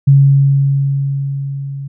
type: tone with level ramp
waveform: sine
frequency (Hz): 138.59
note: C#3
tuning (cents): 0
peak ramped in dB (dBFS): -3 to -22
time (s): 0.07-1.88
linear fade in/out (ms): 10
effects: none